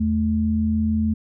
sine tone pair together, 81.7 / 218.4 Hz, E2 / A3, -15 / -13 cents, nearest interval octave + perfect fourth, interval 1702 cents, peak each -23 / -19 dBFS, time 0-1.14 s, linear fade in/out 10 ms, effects none

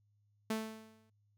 sawtooth tone with exponential decay, 220 Hz, A3, in tune, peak -28 dBFS, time 0.5-1.1 s, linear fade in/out 5 ms, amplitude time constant 130 ms, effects added 103 Hz sine -70 dBFS peak until 1.37 s

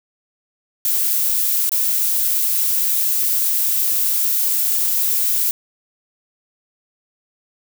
violet noise with dropouts, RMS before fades -18 dBFS, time 0.85-5.51 s, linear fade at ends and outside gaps 1 ms, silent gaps 1.694-1.718 s, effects none

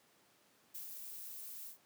violet noise with ADSR envelope, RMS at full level -45 dBFS, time 0.74-1.78 s, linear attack 13 ms, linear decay 96 ms, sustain -3 dB, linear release 110 ms, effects pink hiss -69 dBFS RMS until 1.85 s + high-pass 200 Hz 12 dB/octave

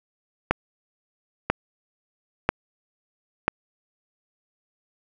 click train, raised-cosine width 0.5 ms, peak -3 dBFS, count 4, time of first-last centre 0.51-3.48 s, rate 1.01 Hz, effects none

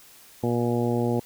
harmonic tone, 119.4 Hz, A#2, 42 cents sharp, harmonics 1 / 2 / 3 / 4 / 5 / 6 / 7, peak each -27 / -26 / -28 / -29 / -35 / -36 / -35 dBFS, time 0.43-1.2 s, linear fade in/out 5 ms, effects white hiss -51 dBFS RMS until 1.25 s

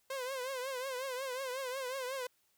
sawtooth tone with vibrato, 520 Hz, C5, 11 cents flat, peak -33 dBFS, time 0.1-2.27 s, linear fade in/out 5 ms, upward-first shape triangle, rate 5.5 Hz, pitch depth 110 cents each way, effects white hiss -74 dBFS RMS until 2.57 s

